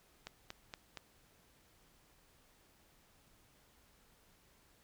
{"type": "click train", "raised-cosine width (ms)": 0.2, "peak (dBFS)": -27, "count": 4, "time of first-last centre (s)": [0.27, 0.973], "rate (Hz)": 4.27, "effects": ["pink hiss -68 dBFS RMS until 4.83 s"]}